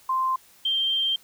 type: tone pair in turn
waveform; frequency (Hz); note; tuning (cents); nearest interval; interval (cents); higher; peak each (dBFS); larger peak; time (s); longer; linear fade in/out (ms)
sine; 1044 / 3158; C6 / G7; -4 / +12; octave + perfect fifth; 1916; second; -21; neither; 0.09-0.36 / 0.65-1.16; second; 5
effects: white hiss -55 dBFS RMS until 1.23 s